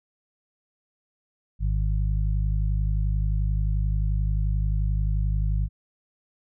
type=harmonic tone; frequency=51.4 Hz; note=G#1; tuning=17 cents flat; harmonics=1 / 2 / 3; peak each=-22 / -28 / -32 dBFS; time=1.59-5.69 s; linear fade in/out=50 ms; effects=none